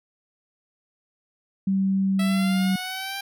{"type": "tone with pitch glide", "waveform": "sine", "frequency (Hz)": [193.1, 189.56], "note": ["G3", "F#3"], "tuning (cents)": [-26, 42], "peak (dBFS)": -19, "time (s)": [1.67, 2.76], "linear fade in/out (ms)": 5, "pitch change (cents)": -32, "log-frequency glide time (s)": [2.31, 2.57]}
{"type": "exponential sweep", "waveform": "10% pulse", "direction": "up", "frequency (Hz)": [656, 794], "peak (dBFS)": -21, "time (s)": [2.19, 3.21], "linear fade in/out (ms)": 5}
{"effects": []}